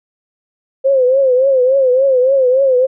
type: tone with vibrato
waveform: sine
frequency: 523.3 Hz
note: C5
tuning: in tune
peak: -8 dBFS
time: 0.84-2.87 s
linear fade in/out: 20 ms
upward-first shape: triangle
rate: 3.5 Hz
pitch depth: 110 cents each way
effects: none